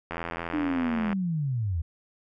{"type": "click train", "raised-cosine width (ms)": 0.5, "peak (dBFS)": -17, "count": 87, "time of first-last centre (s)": [0.11, 1.129], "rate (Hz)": 84.4}
{"type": "linear sweep", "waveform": "sine", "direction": "down", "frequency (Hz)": [305.8, 75.3], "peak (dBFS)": -25, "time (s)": [0.53, 1.82], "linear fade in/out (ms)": 10}
{"effects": []}